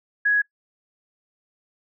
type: tone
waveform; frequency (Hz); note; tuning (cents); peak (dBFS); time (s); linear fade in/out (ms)
sine; 1669; G#6; +8; -16; 0.25-0.42; 10
effects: noise-tail reverb RT60 0.1 s tail -23 dB re dry